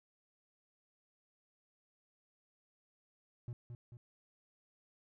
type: tone with echo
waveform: triangle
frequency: 120 Hz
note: B2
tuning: 49 cents flat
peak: -38 dBFS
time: 3.48-3.53 s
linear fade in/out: 0 ms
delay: 220 ms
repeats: 2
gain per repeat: -5 dB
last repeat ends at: 3.97 s
effects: none